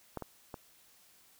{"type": "clicks", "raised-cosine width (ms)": 1, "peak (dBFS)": [-23, -26, -27], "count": 3, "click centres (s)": [0.173, 0.223, 0.542], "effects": ["white hiss -63 dBFS RMS until 1.39 s"]}